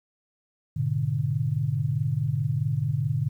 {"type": "chord", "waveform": "sine", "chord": "G# diminished", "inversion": "none", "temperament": "equal with one note detuned", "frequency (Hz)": [103.83, 122.12, 146.83], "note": ["G#2", "B2", "D3"], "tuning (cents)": [0, -19, 0], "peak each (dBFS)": [-30, -27, -26], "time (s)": [0.76, 3.29], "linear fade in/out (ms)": 10, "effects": ["10-bit"]}